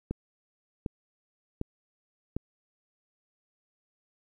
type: click train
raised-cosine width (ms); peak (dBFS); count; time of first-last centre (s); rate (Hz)
3; -18; 4; 0.11-2.366; 1.33
effects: 10-bit